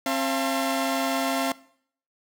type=tone cluster; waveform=sawtooth; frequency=267.4 / 682 / 889 / 1061 Hz; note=C4 / F5 / A5 / C6; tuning=+38 / -41 / +18 / +24 cents; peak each=-23 / -24 / -30 / -30 dBFS; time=0.06-1.52 s; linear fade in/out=2 ms; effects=noise-tail reverb RT60 0.6 s tail -20 dB re dry